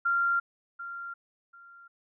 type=tone with echo; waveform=sine; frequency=1386 Hz; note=F6; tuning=14 cents flat; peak=-23 dBFS; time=0.05-0.4 s; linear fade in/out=10 ms; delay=740 ms; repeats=2; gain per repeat=-13 dB; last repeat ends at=1.88 s; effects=none